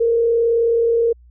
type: tone with frequency modulation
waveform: sine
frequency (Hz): 463.6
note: A#4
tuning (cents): -10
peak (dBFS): -13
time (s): 0-1.13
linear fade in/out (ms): 10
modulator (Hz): 38.8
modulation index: 0.32
effects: added 60 Hz sine -44 dBFS peak until 1.3 s